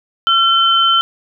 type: tone pair together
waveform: sine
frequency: 1359 / 3078 Hz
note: F6 / G7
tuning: -48 / -32 cents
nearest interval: octave + major second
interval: 1416 cents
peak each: -12 dBFS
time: 0.27-1.01 s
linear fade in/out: 0 ms
effects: none